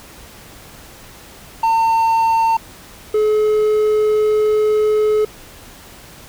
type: tone pair in turn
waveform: triangle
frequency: 905 / 427.1 Hz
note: A5 / G#4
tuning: +48 / +48 cents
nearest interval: octave + minor second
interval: 1300 cents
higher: first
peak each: -10 dBFS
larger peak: neither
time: 1.63-2.57 / 3.14-5.25 s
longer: second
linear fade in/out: 5 ms
effects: pink hiss -40 dBFS RMS until 6.28 s